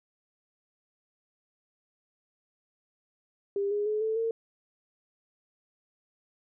sine tone with pitch steps, 400.1 / 413 / 426.3 / 440.1 / 454.3 Hz, G4 / G#4 / G#4 / A4 / A#4, +35 / -10 / +45 / 0 / -45 cents, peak -26 dBFS, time 3.56-4.31 s, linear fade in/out 2 ms, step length 150 ms, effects none

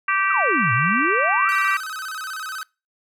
harmonic tone, 389 Hz, G4, 13 cents flat, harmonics 3 / 4 / 5 / 6 / 7, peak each -21 / -23 / -25 / -27 / -28 dBFS, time 0.08-1.77 s, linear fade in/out 5 ms
sine exponential two-way sweep, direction down then up, 1400 to 110 to 1400 Hz, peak -22 dBFS, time 0.3-1.49 s, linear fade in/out 5 ms, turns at 0.73 s
45% pulse tone with vibrato, 1396.9 Hz, F6, in tune, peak -28 dBFS, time 1.49-2.63 s, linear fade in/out 0 ms, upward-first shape square, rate 16 Hz, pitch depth 160 cents each way
effects noise-tail reverb RT60 0.3 s tail -25 dB re dry

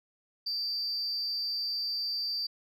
sine tone with amplitude modulation, 4682 Hz, D8, 6 cents flat, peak -26 dBFS, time 0.46-2.47 s, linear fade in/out 10 ms, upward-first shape sine, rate 247 Hz, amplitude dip 60%, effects tanh soft clip ceiling -26 dBFS

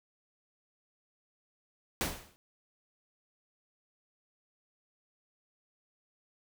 pink noise with exponential decay, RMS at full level -29 dBFS, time 2.01-2.36 s, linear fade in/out 0 ms, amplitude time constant 76 ms, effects none

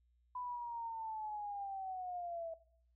sine linear sweep, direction down, 1000 to 652 Hz, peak -40 dBFS, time 0.35-2.54 s, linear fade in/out 5 ms, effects noise-tail reverb RT60 0.6 s tail -20 dB re dry + added 60 Hz sine -70 dBFS peak until 2.95 s

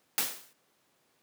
white noise with exponential decay, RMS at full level -25 dBFS, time 0.18-0.53 s, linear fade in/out 0 ms, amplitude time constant 74 ms, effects pink hiss -70 dBFS RMS until 1.22 s + high-pass 200 Hz 12 dB/octave

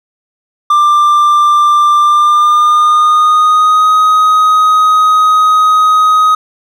triangle tone with pitch glide, 1186 to 1256.5 Hz, D6 to D#6, +17 to +17 cents, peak -3 dBFS, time 0.7-6.35 s, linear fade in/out 5 ms, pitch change +100 cents, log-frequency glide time 1.99-3.91 s, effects none

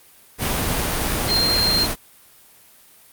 sine tone in noise, 4186 Hz, C8, in tune, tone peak -17 dBFS, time 1.27-1.88 s, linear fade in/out 50 ms, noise pink, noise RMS -22 dBFS, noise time 0.38-1.96 s, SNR +2 dB, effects white hiss -50 dBFS RMS until 3.12 s + Opus 32 kbps

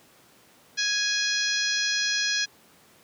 harmonic tone with a mistuned harmonic, 831 Hz, G#5, 1 cent sharp, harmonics 2 / 3 / 4 / 5 / 6 / 7 / 8, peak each -28 / -33 / -32 / -30 / -30 / -32 / -40 dBFS, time 0.77-2.46 s, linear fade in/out 20 ms, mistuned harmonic 6, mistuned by +26 cents, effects pink hiss -56 dBFS RMS until 3.03 s + high-pass 150 Hz 12 dB/octave

